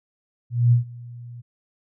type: tone with ADSR envelope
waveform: sine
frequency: 120 Hz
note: B2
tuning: 49 cents flat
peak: -11 dBFS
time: 0.5-1.42 s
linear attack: 220 ms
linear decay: 120 ms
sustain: -24 dB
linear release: 20 ms
effects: none